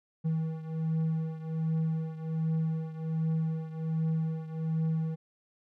triangle beating tone pair, 160 / 161.3 Hz, D#3 / E3, +49 / -37 cents, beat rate 1.3 Hz, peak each -28 / -32 dBFS, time 0.24-5.16 s, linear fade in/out 20 ms, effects none

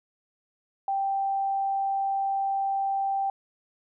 sine tone, 784 Hz, G5, in tune, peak -24 dBFS, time 0.88-3.3 s, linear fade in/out 2 ms, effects none

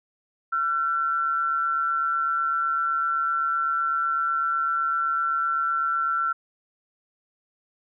sine tone pair together, 1352.1 / 1500 Hz, E6 / F#6, +44 / +23 cents, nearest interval major second, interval 179 cents, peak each -22 / -31 dBFS, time 0.52-6.33 s, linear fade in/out 10 ms, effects none

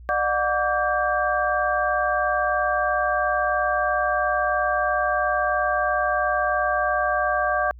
sine tone cluster, 603 / 726 / 1154 / 1587 Hz, D5 / F#5 / D6 / G6, +46 / -33 / -31 / +21 cents, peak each -25 dBFS, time 0.09-7.71 s, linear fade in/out 0 ms, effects added 60 Hz sine -40 dBFS peak until 7.79 s

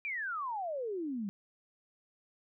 sine exponential sweep, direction down, 2427 to 190.5 Hz, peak -34 dBFS, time 0.05-1.29 s, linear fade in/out 0 ms, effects none

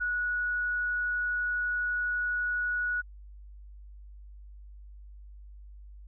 sine tone, 1464 Hz, F#6, 19 cents flat, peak -27 dBFS, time 0-3.02 s, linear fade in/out 20 ms, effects added 50 Hz sine -45 dBFS peak until 6.07 s

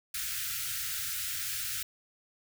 white band-stop noise, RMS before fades -35 dBFS, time 0.14-1.83 s, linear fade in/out 5 ms, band 140 to 1300 Hz, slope 96 dB/octave, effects none

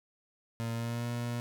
30% pulse tone with pitch glide, 115.4 to 119.47 Hz, A#2 to A#2, -17 to +43 cents, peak -30 dBFS, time 0.6-1.4 s, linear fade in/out 0 ms, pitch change +60 cents, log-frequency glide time 0.72-1.07 s, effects none

